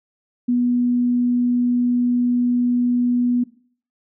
sine tone, 244.3 Hz, B3, 19 cents flat, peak -15 dBFS, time 0.48-3.44 s, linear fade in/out 10 ms, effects noise-tail reverb RT60 0.5 s tail -19 dB re dry

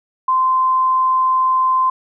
sine tone, 1037 Hz, C6, 16 cents flat, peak -12 dBFS, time 0.28-1.9 s, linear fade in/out 5 ms, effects none

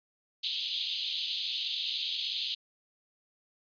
pink band-pass noise, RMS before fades -34 dBFS, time 0.43-2.55 s, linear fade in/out 10 ms, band 3100 to 4300 Hz, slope 48 dB/octave, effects resampled to 11025 Hz

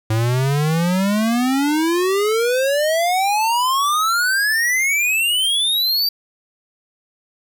square exponential sweep, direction up, 108.2 to 4700 Hz, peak -16 dBFS, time 0.1-6.09 s, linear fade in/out 5 ms, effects 8-bit

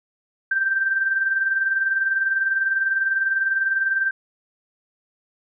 sine tone with tremolo, 1568 Hz, G6, in tune, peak -16 dBFS, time 0.51-4.11 s, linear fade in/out 5 ms, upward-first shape sine, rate 20 Hz, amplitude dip 55%, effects none

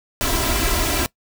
pink noise with comb filter, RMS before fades -20 dBFS, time 0.21-1.06 s, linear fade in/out 0 ms, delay 3 ms, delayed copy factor +0.75, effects noise-tail reverb RT60 0.1 s tail -21 dB re dry

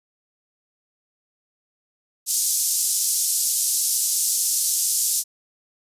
pink band-pass noise, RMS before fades -22 dBFS, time 2.26-5.24 s, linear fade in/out 50 ms, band 5800 to 13000 Hz, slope 24 dB/octave, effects resampled to 32000 Hz

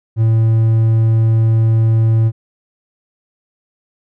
triangle tone, 112.5 Hz, A2, 39 cents sharp, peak -7 dBFS, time 0.16-2.32 s, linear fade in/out 50 ms, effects none

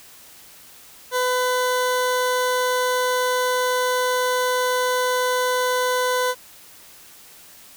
20% pulse tone, 502 Hz, B4, 28 cents sharp, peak -14 dBFS, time 1.11-6.35 s, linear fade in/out 50 ms, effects white hiss -46 dBFS RMS until 7.76 s

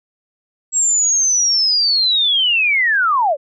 sine linear sweep, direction down, 7670 to 523.3 Hz, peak -12 dBFS, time 0.72-3.37 s, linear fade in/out 50 ms, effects none

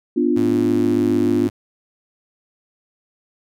sine chord, B diminished, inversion none, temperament equal, 246.9 / 293.7 / 349.2 Hz, B3 / D4 / F4, 0 / 0 / 0 cents, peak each -19 dBFS, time 0.16-1.48 s, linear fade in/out 10 ms
sawtooth tone with pitch glide, 107.7 to 104.51 Hz, A2 to G#2, -37 to +11 cents, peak -23 dBFS, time 0.36-1.5 s, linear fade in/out 10 ms, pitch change -52 cents, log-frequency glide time 0.63-1.05 s
effects none

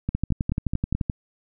two click trains, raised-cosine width 5 ms, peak -11 / -12 dBFS, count 12 / 5, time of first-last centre 0.15-1.098 / 0.09-0.95 s, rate 11.6 / 4.65 Hz, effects none

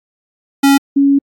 square / sine tone pair in turn, 277.2 / 278.8 Hz, C#4 / C#4, 0 / +10 cents, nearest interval unison, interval 10 cents, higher second, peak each -7 dBFS, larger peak neither, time 0.63-0.78 / 0.96-1.19 s, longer second, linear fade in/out 10 ms, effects AAC 64 kbps

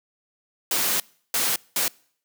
white noise bursts at uneven times, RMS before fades -23 dBFS, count 3, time 0.71-1 / 1.34-1.56 / 1.76-1.88 s, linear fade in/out 2 ms, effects noise-tail reverb RT60 0.6 s tail -26 dB re dry + high-pass 150 Hz 12 dB/octave

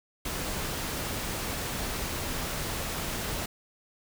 pink noise, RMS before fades -33 dBFS, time 0.25-3.46 s, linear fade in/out 5 ms, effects none

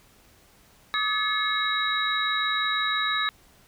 sine tone cluster, 1159 / 1265 / 1716 / 2174 / 3835 Hz, D6 / D#6 / A6 / C#7 / A#7, -23 / +28 / -44 / -34 / +48 cents, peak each -35 / -29 / -28 / -33 / -27 dBFS, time 0.94-3.29 s, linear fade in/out 0 ms, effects pink hiss -57 dBFS RMS until 3.67 s

